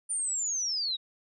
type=linear sweep; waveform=sine; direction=down; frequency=9240 to 3729 Hz; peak=-28 dBFS; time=0.09-0.97 s; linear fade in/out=20 ms; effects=none